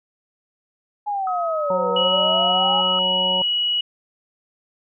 sine linear two-way sweep, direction down then up, 842 to 477.3 to 842 Hz, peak -21 dBFS, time 1.06-2.82 s, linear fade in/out 20 ms, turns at 1.91 s
sine tone with pitch glide, 1271 to 1282.8 Hz, D#6 to E6, +36 to -48 cents, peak -25 dBFS, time 1.27-2.99 s, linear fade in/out 2 ms, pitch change +16 cents, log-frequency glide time 1.43-2.15 s
harmonic tone, 185 Hz, F#3, in tune, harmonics 1 / 2 / 3 / 4 / 5, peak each -30 / -37 / -26 / -35 / -26 dBFS, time 1.7-3.42 s, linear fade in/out 2 ms
sine tone, 2920 Hz, F#7, 24 cents flat, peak -18 dBFS, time 1.96-3.81 s, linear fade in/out 5 ms
effects none

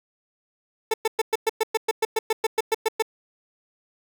30% pulse tone bursts, 442.8 Hz, A4, 11 cents sharp, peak -16 dBFS, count 16, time 0.91-3.024 s, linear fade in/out 5 ms, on 29 ms, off 110 ms, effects none

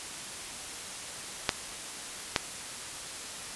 clicks, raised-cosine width 0.2 ms, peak -5 dBFS, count 2, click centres 1.492 / 2.362 s, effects white hiss -40 dBFS RMS until 3.55 s + resampled to 24000 Hz

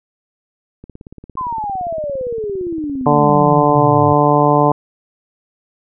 click train, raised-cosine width 3 ms, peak -22 dBFS, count 52, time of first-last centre 0.84-3.754 s, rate 17.5 Hz
sine exponential sweep, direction down, 1059 to 100 Hz, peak -19 dBFS, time 1.37-4.13 s, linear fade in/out 5 ms
harmonic tone, 146.83 Hz, D3, in tune, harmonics 1 / 2 / 3 / 4 / 5 / 6 / 7, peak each -17 / -17 / -17 / -17 / -17 / -17 / -17 dBFS, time 3.06-4.72 s, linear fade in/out 2 ms
effects none

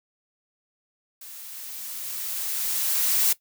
blue noise with level ramp, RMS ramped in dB -42 to -20 dBFS, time 1.21-3.33 s, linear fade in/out 5 ms, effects noise-tail reverb RT60 0.1 s tail -18 dB re dry

